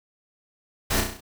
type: noise with echo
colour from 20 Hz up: pink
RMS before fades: -24 dBFS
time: 0.9-1.01 s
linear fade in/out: 10 ms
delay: 33 ms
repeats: 6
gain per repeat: -4 dB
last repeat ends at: 1.208 s
effects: none